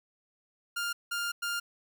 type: tone bursts at uneven times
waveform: sawtooth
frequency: 1403 Hz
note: F6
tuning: 8 cents sharp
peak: -27 dBFS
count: 3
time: 0.76-0.93 / 1.11-1.32 / 1.42-1.6 s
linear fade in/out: 10 ms
effects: none